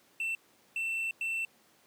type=tone bursts at uneven times; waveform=triangle; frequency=2683 Hz; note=E7; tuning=30 cents sharp; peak=-29 dBFS; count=3; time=0.2-0.35 / 0.76-1.11 / 1.21-1.45 s; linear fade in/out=2 ms; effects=pink hiss -64 dBFS RMS until 1.86 s + high-pass 200 Hz 12 dB/octave